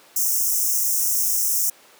white high-pass noise, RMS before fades -21 dBFS, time 0.16-1.7 s, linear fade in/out 5 ms, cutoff 5400 Hz, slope 96 dB/octave, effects pink hiss -50 dBFS RMS until 1.99 s + high-pass 400 Hz 12 dB/octave

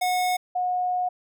square / sine tone pair in turn, 729 / 725.8 Hz, F#5 / F#5, -26 / -34 cents, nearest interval unison, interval 8 cents, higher first, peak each -22 dBFS, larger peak neither, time 0.01-0.37 / 0.55-1.09 s, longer second, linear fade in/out 10 ms, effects none

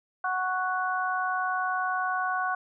harmonic tone, 370 Hz, F#4, in tune, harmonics 2 / 3 / 4, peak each -30 / -30 / -30 dBFS, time 0.24-2.55 s, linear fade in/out 5 ms, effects none

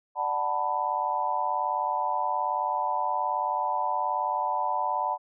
sine chord, B minor seventh, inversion first, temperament just, 592.7 / 740.8 / 889 / 987.8 Hz, D5 / F#5 / A5 / B5, +16 / +2 / +18 / 0 cents, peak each -35 / -31 / -29 / -29 dBFS, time 0.15-5.18 s, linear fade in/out 50 ms, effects none

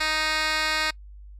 10% pulse tone with band-pass filter, 311.1 Hz, D#4, in tune, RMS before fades -25 dBFS, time 0-0.91 s, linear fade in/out 10 ms, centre 3200 Hz, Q 1.5, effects noise-tail reverb RT60 0.1 s tail -25 dB re dry + added 50 Hz sine -41 dBFS peak until 1.39 s

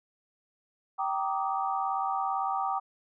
sine chord, Eb major seventh, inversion first, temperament just, 777.8 / 933.4 / 1166.7 / 1244.5 Hz, G5 / Bb5 / D6 / Eb6, -14 / +2 / -12 / 0 cents, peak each -30 / -35 / -33 / -36 dBFS, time 0.98-2.8 s, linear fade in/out 20 ms, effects none

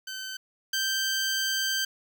15% pulse tone pair in turn, 1536 / 1563.8 Hz, G6 / G6, -36 / -5 cents, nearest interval unison, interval 31 cents, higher second, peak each -28 / -19 dBFS, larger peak second, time 0.07-0.37 / 0.73-1.85 s, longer second, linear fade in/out 5 ms, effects none

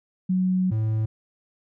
sine / triangle tone pair in turn, 185 / 109.62 Hz, F#3 / A2, 0 / -6 cents, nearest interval major sixth, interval 906 cents, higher first, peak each -19 dBFS, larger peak neither, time 0.29-0.71 / 0.71-1.06 s, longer first, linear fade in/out 10 ms, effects none

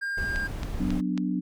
triangle tone, 1605 Hz, G6, 40 cents sharp, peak -26 dBFS, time 0.01-0.48 s, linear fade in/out 20 ms
brown noise, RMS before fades -32 dBFS, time 0.17-1.01 s, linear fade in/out 10 ms
click train, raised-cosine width 0.2 ms, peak -19 dBFS, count 4, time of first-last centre 0.36-1.177 s, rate 3.67 Hz
sine chord, B minor, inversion second, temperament equal with one note detuned, 185 / 248.2 / 293.7 Hz, F#3 / B3 / D4, 0 / +9 / 0 cents, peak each -28 / -30 / -30 dBFS, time 0.79-1.41 s, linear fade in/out 20 ms
effects none

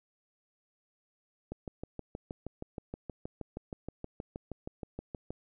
click train, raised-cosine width 2 ms, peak -25 dBFS, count 25, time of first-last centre 1.52-5.305 s, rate 6.34 Hz, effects none

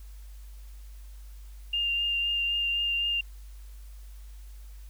sine tone with vibrato, 2800 Hz, F7, 4 cents sharp, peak -25 dBFS, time 1.73-3.21 s, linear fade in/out 5 ms, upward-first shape triangle, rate 3.9 Hz, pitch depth 16 cents each way, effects added 50 Hz sine -42 dBFS peak until 4.89 s + white hiss -60 dBFS RMS until 4.89 s

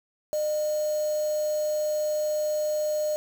sine tone with quantisation, 607 Hz, D#5, 43 cents flat, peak -24 dBFS, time 0.33-3.16 s, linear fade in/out 0 ms, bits 6, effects none

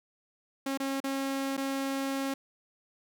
sawtooth tone with dropouts, 271.8 Hz, C#4, 34 cents flat, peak -26 dBFS, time 0.66-2.34 s, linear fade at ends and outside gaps 5 ms, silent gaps 0.775-0.8 / 1.003-1.04 / 1.568-1.576 s, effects none

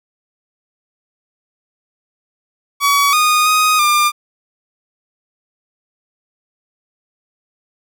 sawtooth tone with pitch steps, 1133 / 1232 / 1249 / 1198 Hz, C#6 / D#6 / D#6 / D6, +37 / -17 / +6 / +34 cents, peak -7 dBFS, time 2.8-4.12 s, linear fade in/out 50 ms, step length 330 ms, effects none

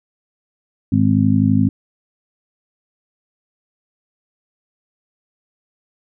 harmonic tone, 51.91 Hz, G#1, in tune, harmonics 2 / 3 / 4 / 5, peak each -17 / -21 / -16 / -16 dBFS, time 0.92-1.69 s, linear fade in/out 5 ms, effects none

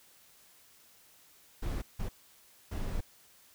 brown noise bursts at uneven times, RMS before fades -34 dBFS, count 3, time 1.62-1.82 / 1.99-2.09 / 2.71-3.01 s, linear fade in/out 10 ms, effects white hiss -61 dBFS RMS until 3.54 s

